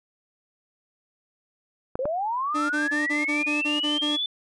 clicks, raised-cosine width 1 ms, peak -15 dBFS, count 2, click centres 1.955 / 2.055 s
sine linear sweep, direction up, 490.3 to 3520 Hz, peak -24 dBFS, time 1.99-4.26 s, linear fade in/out 2 ms
40% pulse tone bursts, 297.2 Hz, D4, 21 cents sharp, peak -25 dBFS, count 9, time 2.54-4.172 s, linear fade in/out 20 ms, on 160 ms, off 24 ms
effects resampled to 22050 Hz

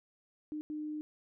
sine tone bursts at uneven times, 303.5 Hz, D#4, 43 cents flat, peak -36 dBFS, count 2, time 0.52-0.61 / 0.7-1.01 s, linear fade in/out 0 ms, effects none

